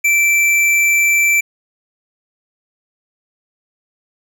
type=tone with tanh clipping; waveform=sine; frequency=2336 Hz; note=D7; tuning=10 cents flat; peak=-12 dBFS; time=0.04-1.41 s; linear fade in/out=10 ms; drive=16 dB; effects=none